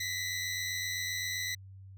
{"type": "tone pair together", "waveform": "20% pulse", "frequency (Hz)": [1932.3, 2020], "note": ["B6", "B6"], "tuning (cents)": [-38, 39], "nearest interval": "minor second", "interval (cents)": 77, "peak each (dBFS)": [-32, -30], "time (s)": [0, 1.55], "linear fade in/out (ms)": 5, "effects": ["added 96 Hz sine -47 dBFS peak until 1.97 s"]}